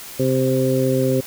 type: harmonic tone with a mistuned harmonic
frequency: 130.81 Hz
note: C3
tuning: in tune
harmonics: 1 / 2 / 3 / 4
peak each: -21 / -21 / -21 / -21 dBFS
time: 0.19-1.21 s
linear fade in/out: 10 ms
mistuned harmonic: 1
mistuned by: +18 cents
effects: white hiss -36 dBFS RMS until 1.26 s

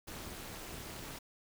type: noise with amplitude modulation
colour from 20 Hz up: pink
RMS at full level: -42 dBFS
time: 0.07-1.19 s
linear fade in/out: 10 ms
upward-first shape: sine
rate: 291 Hz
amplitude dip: 85%
effects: none

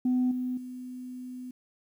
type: tone with level steps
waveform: sine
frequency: 251.8 Hz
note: B3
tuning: 34 cents sharp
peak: -21 / -28 / -37 dBFS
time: 0.05-1.51 s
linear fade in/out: 5 ms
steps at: 0.31 / 0.57 s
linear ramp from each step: 5 ms
effects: tanh soft clip ceiling -20 dBFS + 10-bit

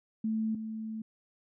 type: tone pair in turn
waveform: sine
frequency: 220 / 220 Hz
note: A3 / A3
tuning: 0 / 0 cents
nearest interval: unison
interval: 0 cents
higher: neither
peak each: -28 / -35 dBFS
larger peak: first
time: 0.24-0.55 / 0.55-1.02 s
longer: second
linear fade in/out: 5 ms
effects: none

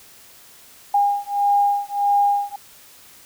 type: beating tone pair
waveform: sine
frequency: 810 / 811.6 Hz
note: G#5 / G#5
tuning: -43 / -40 cents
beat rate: 1.6 Hz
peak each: -19 dBFS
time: 0.94-2.56 s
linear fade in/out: 5 ms
effects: white hiss -47 dBFS RMS until 3.25 s

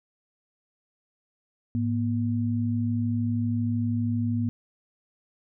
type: tone pair together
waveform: sine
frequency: 106.6 / 239.3 Hz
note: G#2 / A#3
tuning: +46 / +46 cents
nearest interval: octave + major second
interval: 1400 cents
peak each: -26 dBFS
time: 1.75-4.49 s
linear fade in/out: 0 ms
effects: none

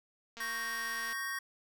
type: click train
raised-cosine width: 0.2 ms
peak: -30 dBFS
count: 176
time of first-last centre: 0.37-1.128 s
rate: 231 Hz
type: chord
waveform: square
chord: G diminished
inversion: second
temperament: equal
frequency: 1108.7 / 1568 / 1864.7 Hz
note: Db6 / G6 / Bb6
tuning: 0 / 0 / 0 cents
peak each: -43 / -42 / -38 dBFS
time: 0.4-1.39 s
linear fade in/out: 5 ms
effects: none

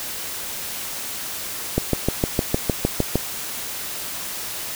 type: click train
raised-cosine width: 2 ms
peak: -4 dBFS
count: 10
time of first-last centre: 1.78-3.156 s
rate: 6.54 Hz
effects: white hiss -30 dBFS RMS until 4.75 s

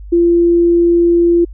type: tone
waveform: sine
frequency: 342.8 Hz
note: F4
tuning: 32 cents flat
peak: -7 dBFS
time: 0.12-1.45 s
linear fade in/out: 10 ms
effects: added 50 Hz sine -28 dBFS peak until 1.53 s

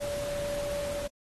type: tone in noise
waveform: sine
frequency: 577 Hz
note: D5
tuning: 31 cents flat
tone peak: -31 dBFS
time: 0-1.08 s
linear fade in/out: 20 ms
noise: pink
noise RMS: -40 dBFS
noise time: 0-1.08 s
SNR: +6 dB
effects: AAC 32 kbps

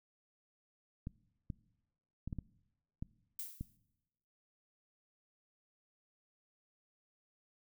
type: clicks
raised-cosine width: 5 ms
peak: -28 dBFS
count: 7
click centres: 1.071 / 1.502 / 2.276 / 2.328 / 2.387 / 3.025 / 3.61 s
type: noise with exponential decay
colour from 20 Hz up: violet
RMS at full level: -40 dBFS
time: 3.39-3.77 s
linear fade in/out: 2 ms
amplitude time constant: 82 ms
effects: noise-tail reverb RT60 1.0 s tail -22 dB re dry

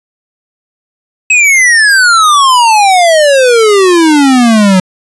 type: exponential sweep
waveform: square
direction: down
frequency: 2584 to 182 Hz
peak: -4 dBFS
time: 1.3-4.8 s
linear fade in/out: 5 ms
effects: resampled to 24000 Hz

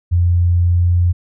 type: tone with pitch glide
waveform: sine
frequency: 87.31 to 87.87 Hz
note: F2 to F2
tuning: 0 to +11 cents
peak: -10 dBFS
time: 0.11-1.13 s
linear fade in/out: 20 ms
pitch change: +11 cents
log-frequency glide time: 0.63-0.97 s
effects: none

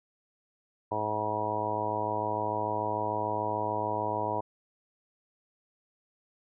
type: harmonic tone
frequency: 106.8 Hz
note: G#2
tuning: 49 cents sharp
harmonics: 1 / 2 / 3 / 4 / 5 / 6 / 7 / 8 / 9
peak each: -40 / -44 / -40 / -38 / -38 / -36 / -37 / -39 / -32 dBFS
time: 0.91-4.41 s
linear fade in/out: 10 ms
effects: none

